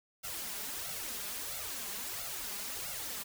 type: noise with flanger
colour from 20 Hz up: white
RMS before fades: -40 dBFS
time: 0.23-3.24 s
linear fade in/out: 20 ms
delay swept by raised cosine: 1.4 to 5 ms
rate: 1.5 Hz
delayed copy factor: +0.85
effects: none